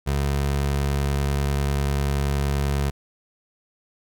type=tone; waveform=25% pulse; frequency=70.2 Hz; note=C#2; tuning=22 cents sharp; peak=-17 dBFS; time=0.06-2.91 s; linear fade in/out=20 ms; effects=none